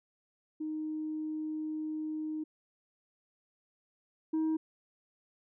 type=tone pair in turn; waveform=sine; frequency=310 / 316.7 Hz; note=D#4 / D#4; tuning=-6 / +31 cents; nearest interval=unison; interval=37 cents; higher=second; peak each=-33 / -25 dBFS; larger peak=second; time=0.6-2.44 / 4.33-4.57 s; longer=first; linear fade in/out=10 ms; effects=tanh soft clip ceiling -27 dBFS